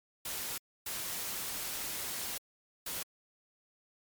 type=noise bursts at uneven times; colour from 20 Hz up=white; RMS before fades=-38 dBFS; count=3; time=0.25-0.58 / 0.86-2.38 / 2.86-3.03 s; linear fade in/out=5 ms; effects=MP3 96 kbps